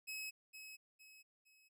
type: tone with echo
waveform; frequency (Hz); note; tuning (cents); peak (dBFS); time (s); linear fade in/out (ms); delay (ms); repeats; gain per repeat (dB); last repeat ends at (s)
sawtooth; 2563; E7; -49; -40; 0.07-0.31; 20; 460; 3; -8; 1.69
effects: none